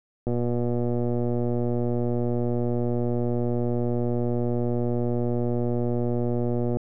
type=click train; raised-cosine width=2 ms; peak=-14 dBFS; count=781; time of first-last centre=0.27-6.77 s; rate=120 Hz; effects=none

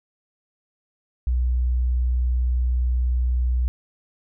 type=tone; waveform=sine; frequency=61.74 Hz; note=B1; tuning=in tune; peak=-18 dBFS; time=1.27-3.68 s; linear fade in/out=0 ms; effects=none

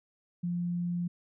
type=tone; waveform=sine; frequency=174.61 Hz; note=F3; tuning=in tune; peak=-29 dBFS; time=0.43-1.08 s; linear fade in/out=10 ms; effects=none

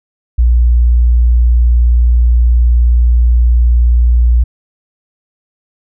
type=tone; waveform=sine; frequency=59.5 Hz; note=A#1; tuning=36 cents sharp; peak=-5 dBFS; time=0.38-4.44 s; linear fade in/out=10 ms; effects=none

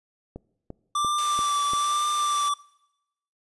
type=click train; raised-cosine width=2 ms; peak=-23 dBFS; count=5; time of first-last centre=0.36-1.735 s; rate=2.91 Hz
type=tone with vibrato; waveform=square; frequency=1174.7 Hz; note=D6; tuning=in tune; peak=-23 dBFS; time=0.95-2.54 s; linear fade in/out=5 ms; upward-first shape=triangle; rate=1.1 Hz; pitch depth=25 cents each way
type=high-pass noise; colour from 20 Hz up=white; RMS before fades=-36 dBFS; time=1.18-2.49 s; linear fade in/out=5 ms; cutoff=500 Hz; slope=12 dB/octave
effects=noise-tail reverb RT60 0.9 s tail -23 dB re dry + resampled to 24000 Hz

